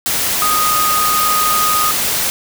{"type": "tone in noise", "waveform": "sine", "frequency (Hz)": 1242, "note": "D#6", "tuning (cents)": -3, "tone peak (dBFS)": -14, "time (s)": [0.42, 1.91], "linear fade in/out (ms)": 0, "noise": "white", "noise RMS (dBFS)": -17, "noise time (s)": [0.06, 2.3], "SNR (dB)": 0, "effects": []}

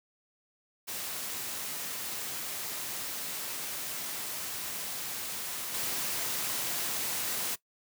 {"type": "noise with level steps", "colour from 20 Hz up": "white", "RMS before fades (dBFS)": [-37, -33], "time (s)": [0.87, 7.56], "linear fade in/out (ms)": 20, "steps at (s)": 5.74, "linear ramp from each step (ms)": 5, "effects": ["noise-tail reverb RT60 0.1 s tail -19 dB re dry", "high-pass 100 Hz 12 dB/octave"]}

